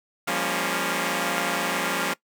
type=chord; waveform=5% pulse; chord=G half-diminished seventh; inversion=third; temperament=equal with one note detuned; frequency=174.61 / 200.7 / 233.1 / 277.2 Hz; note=F3 / G3 / Bb3 / Db4; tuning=0 / +41 / 0 / 0 cents; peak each=-18 / -19 / -20 / -17 dBFS; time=0.27-2.14 s; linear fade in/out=10 ms; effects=noise-tail reverb RT60 0.1 s tail -20 dB re dry